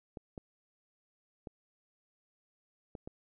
clicks, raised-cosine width 2 ms, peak -29 dBFS, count 5, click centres 0.172 / 0.378 / 1.472 / 2.952 / 3.075 s, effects none

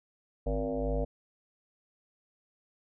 sine tone with frequency modulation, 261.5 Hz, C4, 1 cent flat, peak -28 dBFS, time 0.46-1.05 s, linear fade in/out 10 ms, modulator 105 Hz, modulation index 3.6, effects none

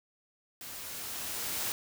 white noise with level ramp, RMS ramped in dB -44 to -33 dBFS, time 0.61-1.72 s, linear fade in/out 0 ms, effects none

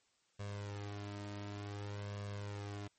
sawtooth tone with flanger, 102 Hz, G#2, 31 cents flat, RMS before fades -44 dBFS, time 0.39-2.88 s, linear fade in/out 10 ms, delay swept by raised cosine 1.8 to 3.2 ms, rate 0.55 Hz, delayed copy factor +0.7, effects white hiss -75 dBFS RMS until 2.98 s + MP3 32 kbps

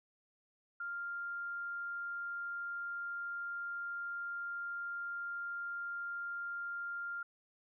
sine tone, 1396.9 Hz, F6, in tune, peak -38 dBFS, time 0.8-7.23 s, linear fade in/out 5 ms, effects none

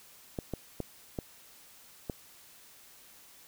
clicks, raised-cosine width 2 ms, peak -20 dBFS, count 5, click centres 0.388 / 0.537 / 0.803 / 1.188 / 2.098 s, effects white hiss -56 dBFS RMS until 3.47 s

